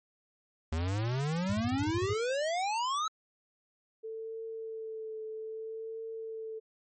square exponential sweep, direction up, 77.1 to 1318.5 Hz, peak -30 dBFS, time 0.72-3.08 s, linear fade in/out 5 ms
sine tone bursts, 102.4 Hz, G#2, 24 cents flat, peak -30 dBFS, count 9, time 1.49-2.137 s, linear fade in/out 10 ms, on 47 ms, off 28 ms
sine tone with vibrato, 443 Hz, A4, 12 cents sharp, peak -37 dBFS, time 4.03-6.6 s, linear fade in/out 20 ms, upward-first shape triangle, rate 0.62 Hz, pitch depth 25 cents each way
effects MP3 32 kbps

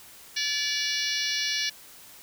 harmonic tone with a mistuned harmonic, 577 Hz, D5, 31 cents flat, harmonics 3 / 4 / 5 / 6 / 7 / 8 / 9 / 10, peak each -34 / -34 / -34 / -34 / -34 / -34 / -34 / -34 dBFS, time 0.36-1.7 s, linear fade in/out 10 ms, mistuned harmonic 8, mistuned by -67 cents, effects white hiss -49 dBFS RMS until 2.22 s

